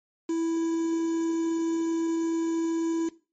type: tone with quantisation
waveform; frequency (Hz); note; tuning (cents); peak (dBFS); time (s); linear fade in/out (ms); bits
triangle; 329.6; E4; 0; -22; 0.29-3.09; 5; 7
effects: noise-tail reverb RT60 0.3 s tail -17 dB re dry + MP3 32 kbps